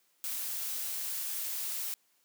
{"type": "noise", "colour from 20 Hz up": "blue", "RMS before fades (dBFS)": -36, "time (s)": [0.24, 1.94], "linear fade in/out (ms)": 0, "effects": ["white hiss -71 dBFS RMS until 2.24 s", "high-pass 200 Hz 12 dB/octave"]}